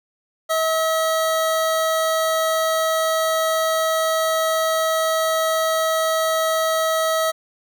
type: tone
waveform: 25% pulse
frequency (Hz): 643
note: E5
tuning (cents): -43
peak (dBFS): -14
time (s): 0.49-7.32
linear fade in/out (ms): 20
effects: none